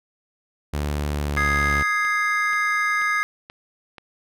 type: tone with pitch glide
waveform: sawtooth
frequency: 73.42 to 71.78 Hz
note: D2 to D2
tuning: 0 to -39 cents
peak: -19 dBFS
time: 0.73-1.83 s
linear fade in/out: 10 ms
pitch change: -39 cents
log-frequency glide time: 1.15-1.49 s
type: chord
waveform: triangle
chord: Ab major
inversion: second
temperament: equal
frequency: 1244.5 / 1661.2 / 2093 Hz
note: Eb6 / Ab6 / C7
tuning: 0 / 0 / 0 cents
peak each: -22 dBFS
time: 1.37-3.23 s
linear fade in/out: 0 ms
type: click train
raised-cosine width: 0.3 ms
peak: -24 dBFS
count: 5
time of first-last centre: 2.05-3.982 s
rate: 2.07 Hz
effects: none